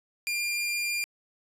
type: tone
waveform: sawtooth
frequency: 2398 Hz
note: D7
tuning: 36 cents sharp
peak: -24 dBFS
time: 0.27-1.04 s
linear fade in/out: 0 ms
effects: resampled to 32000 Hz